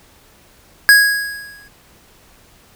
square tone with exponential decay, 1655 Hz, G#6, 6 cents flat, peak -4 dBFS, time 0.89-1.68 s, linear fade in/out 0 ms, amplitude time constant 170 ms, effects pink hiss -49 dBFS RMS until 2.75 s

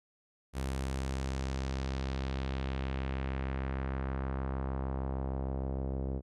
sawtooth tone with low-pass filter sweep, 66.5 Hz, C2, 29 cents sharp, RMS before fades -35 dBFS, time 0.53-6.22 s, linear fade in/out 50 ms, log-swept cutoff 11000 to 490 Hz, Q 1.3, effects none

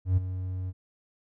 triangle tone with ADSR envelope, 92.5 Hz, F#2, in tune, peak -15 dBFS, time 0.05-0.73 s, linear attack 120 ms, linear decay 17 ms, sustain -13 dB, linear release 42 ms, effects tanh soft clip ceiling -13 dBFS

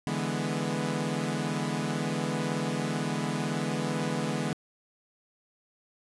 sawtooth chord, E dominant seventh, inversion third, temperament equal, 146.83 / 164.81 / 207.7 / 246.9 Hz, D3 / E3 / G#3 / B3, 0 / 0 / 0 / 0 cents, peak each -30 dBFS, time 0.07-4.53 s, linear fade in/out 0 ms, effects resampled to 24000 Hz

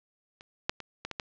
clicks, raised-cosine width 0.2 ms, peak -30 / -8 / -22 / -17 / -18 / -15 dBFS, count 6, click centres 0.409 / 0.695 / 0.803 / 1.05 / 1.113 / 1.198 s, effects low-pass 5000 Hz 12 dB/octave

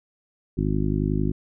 harmonic tone, 51.1 Hz, G#1, 27 cents flat, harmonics 1 / 2 / 3 / 4 / 5 / 6 / 7, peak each -27 / -29 / -26 / -30 / -28 / -31 / -31 dBFS, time 0.57-1.32 s, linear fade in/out 10 ms, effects none

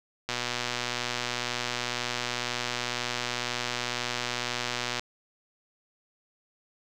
click train, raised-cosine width 0.2 ms, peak -12 dBFS, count 575, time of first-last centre 0.29-4.995 s, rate 122 Hz, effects none

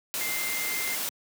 sine tone in noise, 2093 Hz, C7, in tune, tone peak -32 dBFS, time 0.21-0.95 s, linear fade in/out 0 ms, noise white, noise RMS -31 dBFS, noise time 0.14-1.09 s, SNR -4 dB, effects high-pass 150 Hz 12 dB/octave

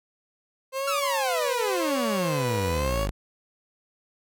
30% pulse tone with vibrato, 524 Hz, C5, 2 cents sharp, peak -24 dBFS, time 0.72-3.08 s, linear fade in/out 50 ms, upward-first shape sine, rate 0.94 Hz, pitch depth 130 cents each way
sawtooth exponential sweep, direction down, 1396.9 to 46.17 Hz, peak -22 dBFS, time 0.87-3.11 s, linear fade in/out 10 ms
effects none

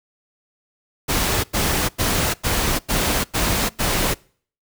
pink noise bursts, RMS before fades -20 dBFS, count 7, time 1.08-4.146 s, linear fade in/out 20 ms, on 360 ms, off 91 ms, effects noise-tail reverb RT60 0.5 s tail -25 dB re dry

